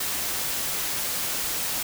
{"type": "noise", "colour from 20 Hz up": "white", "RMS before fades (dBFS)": -28, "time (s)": [0, 1.83], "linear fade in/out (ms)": 5, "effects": []}